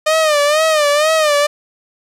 sawtooth tone with vibrato, 608 Hz, D#5, 40 cents flat, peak -7 dBFS, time 0.06-1.47 s, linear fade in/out 10 ms, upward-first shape sine, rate 2.1 Hz, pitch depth 93 cents each way, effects low-pass 10000 Hz 12 dB/octave + 8-bit

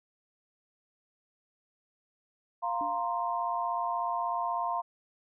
sine chord, F suspended fourth, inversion none, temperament just, 698.5 / 931.3 / 1047.7 Hz, F5 / Bb5 / C6, 0 / -2 / +2 cents, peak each -33 dBFS, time 2.62-4.82 s, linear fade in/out 20 ms
sine tone with exponential decay, 293.7 Hz, D4, in tune, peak -37 dBFS, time 2.81-3.14 s, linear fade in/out 0 ms, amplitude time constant 70 ms
effects none

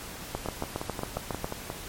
two click trains, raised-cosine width 1 ms, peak -15 / -18 dBFS, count 9 / 8, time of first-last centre 0.35-1.444 / 0.46-1.701 s, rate 7.31 / 5.64 Hz, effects pink hiss -41 dBFS RMS until 1.88 s + MP3 64 kbps

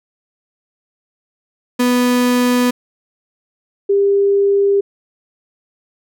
35% pulse / sine tone pair in turn, 246.9 / 399.2 Hz, B3 / G4, 0 / +32 cents, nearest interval minor sixth, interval 832 cents, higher second, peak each -10 dBFS, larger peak neither, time 1.79-2.71 / 3.89-4.81 s, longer neither, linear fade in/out 10 ms, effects none

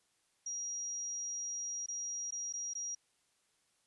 sine tone with dropouts, 5720 Hz, F8, 41 cents sharp, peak -37 dBFS, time 0.46-2.95 s, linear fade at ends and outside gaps 5 ms, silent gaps 1.862-1.884 / 2.308-2.322 / 2.527-2.536 / 2.736-2.751 s, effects white hiss -75 dBFS RMS until 3.86 s + resampled to 24000 Hz

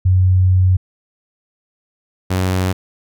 sine / sawtooth tone pair in turn, 92.5 / 92.83 Hz, F#2 / F#2, 0 / +6 cents, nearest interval unison, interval 6 cents, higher second, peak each -9 / -11 dBFS, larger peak first, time 0.05-0.77 / 2.3-2.73 s, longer first, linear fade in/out 10 ms, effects none

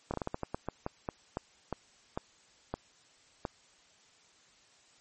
slowing click train, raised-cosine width 1 ms, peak -19 dBFS, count 16, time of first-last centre 0.11-3.452 s, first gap 28 ms, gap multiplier 1.26, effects white hiss -63 dBFS RMS until 5 s + MP3 32 kbps

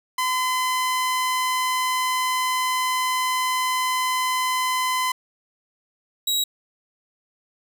sawtooth tone pair in turn, 1020 / 3851 Hz, C6 / B7, -44 / -44 cents, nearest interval octave + major seventh, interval 2300 cents, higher second, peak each -17 dBFS, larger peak neither, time 0.18-5.12 / 6.27-6.44 s, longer first, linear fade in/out 5 ms, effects none

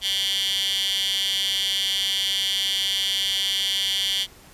15% pulse tone with high-pass filter, 194.5 Hz, G3, 13 cents flat, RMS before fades -24 dBFS, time 0.01-4.27 s, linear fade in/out 50 ms, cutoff 3200 Hz, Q 4.9, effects pink hiss -49 dBFS RMS until 4.53 s + resampled to 32000 Hz

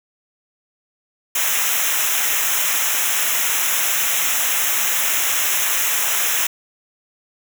white noise with comb filter, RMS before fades -19 dBFS, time 1.35-6.47 s, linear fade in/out 5 ms, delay 0.22 ms, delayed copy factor -1, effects none

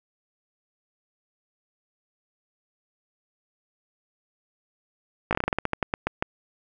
slowing click train, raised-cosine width 0.5 ms, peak -8 dBFS, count 15, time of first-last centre 5.31-6.225 s, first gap 18 ms, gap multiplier 1.18, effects none

